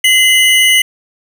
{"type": "tone pair together", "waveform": "square", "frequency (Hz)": [2058, 2943], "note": ["C7", "F#7"], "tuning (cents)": [-29, -10], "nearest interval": "tritone", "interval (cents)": 619, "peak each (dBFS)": -10, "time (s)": [0.04, 0.82], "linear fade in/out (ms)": 5, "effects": []}